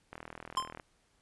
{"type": "click train", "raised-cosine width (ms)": 0.5, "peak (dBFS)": -28, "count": 28, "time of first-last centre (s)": [0.13, 0.798], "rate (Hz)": 40.4}
{"type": "tone with exponential decay", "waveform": "square", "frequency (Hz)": 1046.5, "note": "C6", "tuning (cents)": 0, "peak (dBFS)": -26, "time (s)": [0.57, 0.73], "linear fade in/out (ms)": 2, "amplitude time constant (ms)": 34}
{"effects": ["pink hiss -71 dBFS RMS until 1.21 s", "resampled to 24000 Hz"]}